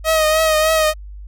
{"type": "tone with vibrato", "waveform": "sawtooth", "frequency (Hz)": 629, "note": "D#5", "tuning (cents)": 19, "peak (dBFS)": -9, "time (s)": [0.04, 0.94], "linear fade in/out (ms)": 50, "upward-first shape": "triangle", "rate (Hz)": 3.3, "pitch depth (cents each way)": 43, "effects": ["added 50 Hz sine -31 dBFS peak until 1.27 s"]}